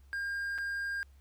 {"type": "tone with dropouts", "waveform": "triangle", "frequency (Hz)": 1608, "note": "G6", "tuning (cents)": 44, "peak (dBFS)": -31, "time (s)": [0.13, 1.03], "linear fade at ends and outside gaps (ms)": 0, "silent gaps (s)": [0.58, 0.585], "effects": ["added 68 Hz sine -55 dBFS peak until 1.2 s", "pink hiss -71 dBFS RMS until 1.2 s"]}